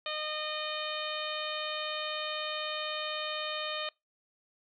harmonic tone, 612 Hz, D#5, 29 cents flat, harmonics 1 / 2 / 3 / 4 / 5 / 6 / 7, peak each -39 / -40 / -43 / -41 / -40 / -41 / -45 dBFS, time 0.06-3.89 s, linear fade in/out 2 ms, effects noise-tail reverb RT60 0.2 s tail -24 dB re dry

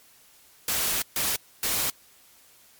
white noise bursts at uneven times, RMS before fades -26 dBFS, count 3, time 0.68-1.02 / 1.16-1.36 / 1.63-1.9 s, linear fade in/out 2 ms, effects white hiss -56 dBFS RMS until 2.79 s + MP3 96 kbps

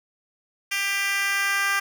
10% pulse tone with high-pass filter sweep, 396.8 Hz, G4, 21 cents sharp, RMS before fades -24 dBFS, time 0.71-1.8 s, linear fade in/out 10 ms, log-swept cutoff 2400 to 1400 Hz, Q 1.7, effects none

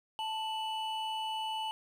triangle tone pair together, 879.4 / 2960 Hz, A5 / F#7, -1 / 0 cents, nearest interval octave + major sixth, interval 2101 cents, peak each -33 / -37 dBFS, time 0.19-1.71 s, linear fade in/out 0 ms, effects 11-bit

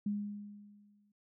sine tone with exponential decay, 205.6 Hz, G#3, 17 cents flat, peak -30 dBFS, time 0.06-1.12 s, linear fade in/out 5 ms, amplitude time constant 230 ms, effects none

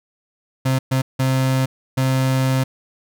35% pulse tone bursts at uneven times, 131.5 Hz, C3, 9 cents sharp, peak -14 dBFS, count 4, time 0.65-0.79 / 0.91-1.02 / 1.19-1.66 / 1.97-2.64 s, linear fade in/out 10 ms, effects none

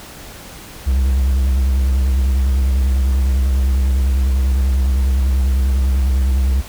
triangle tone with vibrato, 65.8 Hz, C2, 10 cents sharp, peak -10 dBFS, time 0.86-6.62 s, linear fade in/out 20 ms, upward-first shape triangle, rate 10 Hz, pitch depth 79 cents each way, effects pink hiss -36 dBFS RMS until 6.68 s

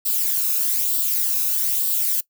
violet noise with flanger, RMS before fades -21 dBFS, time 0.05-2.21 s, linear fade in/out 10 ms, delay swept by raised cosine 0.23 to 0.79 ms, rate 1.1 Hz, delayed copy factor +0.5, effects noise-tail reverb RT60 0.1 s tail -21 dB re dry

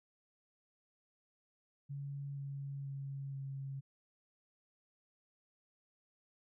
sine tone with pitch steps, 140.6 / 139.23 / 137.87 / 136.52 Hz, C#3 / C#3 / C#3 / C#3, +25 / +8 / -9 / -26 cents, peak -40 dBFS, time 1.89-3.81 s, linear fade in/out 20 ms, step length 480 ms, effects none

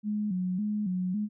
sine tone with vibrato, 196 Hz, G3, in tune, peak -27 dBFS, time 0.03-1.29 s, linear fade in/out 50 ms, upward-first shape square, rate 1.8 Hz, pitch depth 120 cents each way, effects none

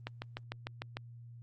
click train, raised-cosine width 0.3 ms, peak -22 dBFS, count 7, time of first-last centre 0.07-0.97 s, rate 6.67 Hz, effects added 118 Hz sine -48 dBFS peak until 1.42 s + Opus 32 kbps

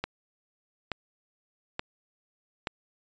click train, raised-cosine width 0.3 ms, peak -14 dBFS, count 4, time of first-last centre 0.04-2.672 s, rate 1.14 Hz, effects resampled to 16000 Hz

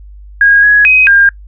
sine tone with pitch steps, 1636 / 1671 / 2522 / 1607 Hz, G#6 / G#6 / D#7 / G6, -26 / +10 / +23 / +43 cents, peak -3 dBFS, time 0.41-1.29 s, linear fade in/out 2 ms, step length 220 ms, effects noise-tail reverb RT60 0.1 s tail -24 dB re dry + added 50 Hz sine -30 dBFS peak until 1.47 s

